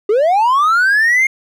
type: linear sweep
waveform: triangle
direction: up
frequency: 392 to 2155 Hz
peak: -7 dBFS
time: 0.09-1.27 s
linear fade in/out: 5 ms
effects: tanh soft clip ceiling -3 dBFS